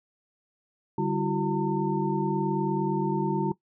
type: tone cluster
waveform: sine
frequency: 147.3 / 196.3 / 334.6 / 373.7 / 906 Hz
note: D3 / G3 / E4 / F#4 / A#5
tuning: +6 / +3 / +26 / +17 / -50 cents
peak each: -30 dBFS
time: 0.98-3.52 s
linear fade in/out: 5 ms
effects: noise-tail reverb RT60 0.1 s tail -18 dB re dry